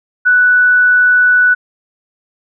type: tone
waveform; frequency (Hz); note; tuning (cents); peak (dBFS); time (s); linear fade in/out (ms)
sine; 1483; F#6; +4; -6; 0.25-1.55; 20
effects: none